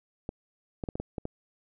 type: clicks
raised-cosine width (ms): 2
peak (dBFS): -20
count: 7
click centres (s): 0.291 / 0.838 / 0.888 / 0.955 / 1 / 1.182 / 1.254
effects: none